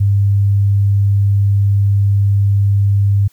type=tone; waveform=sine; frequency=100 Hz; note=G2; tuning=35 cents sharp; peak=-9 dBFS; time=0-3.28 s; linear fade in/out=10 ms; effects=white hiss -54 dBFS RMS until 3.32 s